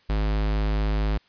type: tone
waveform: square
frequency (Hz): 52.2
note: G#1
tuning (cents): +10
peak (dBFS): -22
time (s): 0.09-1.18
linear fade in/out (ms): 10
effects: white hiss -61 dBFS RMS until 1.28 s + resampled to 11025 Hz